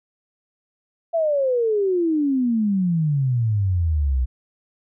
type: exponential sweep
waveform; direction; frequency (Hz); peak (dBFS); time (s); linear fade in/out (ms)
sine; down; 680 to 60.8; -17; 1.13-4.26; 20
effects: none